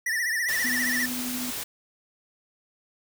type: tone with vibrato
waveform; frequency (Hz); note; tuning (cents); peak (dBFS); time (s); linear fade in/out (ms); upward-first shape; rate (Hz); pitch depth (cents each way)
square; 1864.7; A#6; 0; -25; 0.06-1.06; 5; triangle; 15; 130
type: noise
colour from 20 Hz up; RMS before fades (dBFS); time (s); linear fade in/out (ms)
white; -33; 0.48-1.64; 10
type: tone with tremolo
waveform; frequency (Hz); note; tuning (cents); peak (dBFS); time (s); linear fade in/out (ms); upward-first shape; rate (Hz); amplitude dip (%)
sine; 248.7; B3; +12; -30; 0.64-1.51; 10; triangle; 13; 30
effects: none